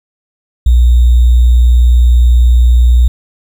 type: tone with sample-and-hold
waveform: sine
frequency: 60.4 Hz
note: B1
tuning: 38 cents flat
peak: -3 dBFS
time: 0.66-3.08 s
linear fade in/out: 5 ms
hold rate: 3675 Hz
effects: none